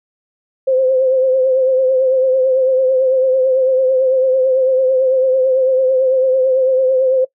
sine tone with vibrato, 521 Hz, C5, 7 cents flat, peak -10 dBFS, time 0.67-7.25 s, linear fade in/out 10 ms, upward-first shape triangle, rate 9 Hz, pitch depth 49 cents each way, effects noise-tail reverb RT60 0.1 s tail -21 dB re dry

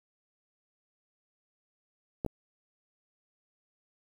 clicks, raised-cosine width 2 ms, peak -18 / -21 dBFS, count 2, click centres 2.248 / 2.263 s, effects 9-bit

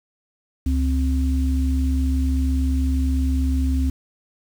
sine tone pair together, 69.3 / 261.6 Hz, C#2 / C4, 0 / 0 cents, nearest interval octave + major seventh, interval 2300 cents, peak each -18 / -24 dBFS, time 0.66-3.9 s, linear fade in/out 5 ms, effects 7-bit

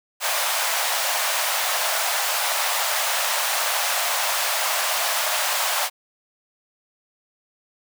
pink high-pass noise, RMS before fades -23 dBFS, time 0.2-5.9 s, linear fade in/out 50 ms, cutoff 600 Hz, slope 48 dB/octave, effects none

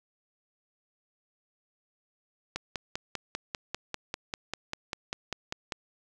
click train, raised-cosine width 0.2 ms, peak -15 dBFS, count 17, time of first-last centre 2.56-5.722 s, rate 5.06 Hz, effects none

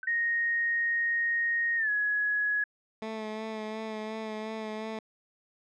sine tone with exponential decay, 1529 Hz, G6, 44 cents flat, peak -33 dBFS, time 0.03-0.11 s, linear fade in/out 2 ms, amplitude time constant 17 ms
sine tone with pitch glide, 1864.7 to 1680.6 Hz, A#6 to G#6, 0 to +20 cents, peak -25 dBFS, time 0.07-2.64 s, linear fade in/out 5 ms, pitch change -180 cents, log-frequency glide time 1.77-1.9 s
15% pulse tone with vibrato, 218 Hz, A3, 16 cents flat, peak -28 dBFS, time 3.02-4.99 s, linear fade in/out 2 ms, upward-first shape sine, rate 2.8 Hz, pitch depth 24 cents each way
effects low-pass 4000 Hz 12 dB/octave

